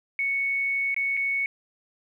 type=tone with dropouts; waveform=sine; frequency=2217 Hz; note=C#7; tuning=in tune; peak=-23 dBFS; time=0.19-1.46 s; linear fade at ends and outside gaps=1 ms; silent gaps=0.944-0.964 / 1.169-1.173 s; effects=10-bit